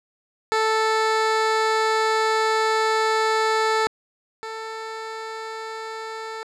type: tone pair in turn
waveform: 15% pulse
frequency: 440 / 443.8 Hz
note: A4 / A4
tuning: 0 / +15 cents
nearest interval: unison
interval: 15 cents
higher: second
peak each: -12 / -24 dBFS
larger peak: first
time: 0.52-3.87 / 4.43-6.43 s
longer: first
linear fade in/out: 0 ms
effects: low-pass 6000 Hz 12 dB/octave